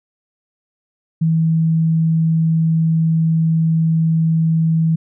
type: tone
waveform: sine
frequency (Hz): 162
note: E3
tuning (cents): -30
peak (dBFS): -12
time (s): 1.21-4.96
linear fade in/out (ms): 10
effects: none